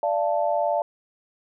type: chord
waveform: sine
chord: D minor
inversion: none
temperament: equal with one note detuned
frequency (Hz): 587.3 / 686.1 / 880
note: D5 / F5 / A5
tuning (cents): 0 / -31 / 0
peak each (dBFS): -24 / -24 / -27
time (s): 0.03-0.82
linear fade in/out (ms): 2
effects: none